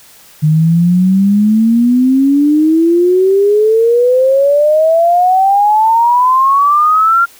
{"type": "exponential sweep", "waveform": "sine", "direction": "up", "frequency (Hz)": [151, 1396.9], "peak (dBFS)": -6, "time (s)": [0.42, 7.26], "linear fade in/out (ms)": 20, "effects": ["white hiss -41 dBFS RMS until 7.39 s"]}